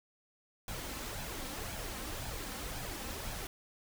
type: noise with flanger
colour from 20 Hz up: pink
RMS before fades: -41 dBFS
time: 0.68-3.47 s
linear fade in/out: 2 ms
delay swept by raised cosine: 1.2 to 3.9 ms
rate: 1.9 Hz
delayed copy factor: +0.5
effects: none